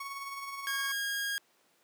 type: tone with tremolo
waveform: 30% pulse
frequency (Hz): 1108.7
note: C#6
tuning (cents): 0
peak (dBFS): -34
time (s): 0-0.92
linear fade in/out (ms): 5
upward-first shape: triangle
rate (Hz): 19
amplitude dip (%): 45
type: tone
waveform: sawtooth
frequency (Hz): 1631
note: G#6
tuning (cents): -32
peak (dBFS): -28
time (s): 0.67-1.38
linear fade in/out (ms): 0
effects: pink hiss -68 dBFS RMS until 1.83 s + high-pass 300 Hz 12 dB/octave